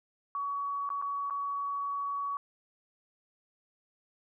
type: tone with dropouts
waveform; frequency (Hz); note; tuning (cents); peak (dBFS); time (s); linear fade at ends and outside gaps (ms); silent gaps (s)
sine; 1128; C#6; +30; -31; 0.35-2.37; 1; 0.891-0.902 / 1.016-1.023 / 1.299-1.307
effects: none